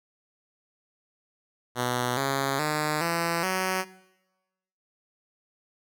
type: tone with pitch steps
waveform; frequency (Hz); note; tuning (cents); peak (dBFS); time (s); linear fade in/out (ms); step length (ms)
5% pulse; 123.47 / 137 / 152.01 / 168.66 / 187.15; B2 / C#3 / D#3 / E3 / F#3; 0 / -20 / -40 / +40 / +20; -14; 1.75-3.85; 50; 420
effects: noise-tail reverb RT60 1.0 s tail -19 dB re dry